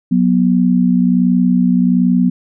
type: tone pair together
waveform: sine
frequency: 183.1 / 244.4 Hz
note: F#3 / B3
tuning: -18 / -18 cents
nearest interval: perfect fourth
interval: 500 cents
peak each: -12 dBFS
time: 0.11-2.3 s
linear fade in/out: 10 ms
effects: none